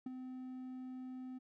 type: tone with ADSR envelope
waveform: triangle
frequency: 256.2 Hz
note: C4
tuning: 36 cents flat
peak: -35 dBFS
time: 0.06-1.39 s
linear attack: 5 ms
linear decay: 19 ms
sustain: -7 dB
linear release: 17 ms
effects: none